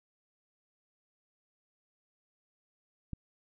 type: click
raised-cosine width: 5 ms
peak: -25 dBFS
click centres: 3.133 s
effects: none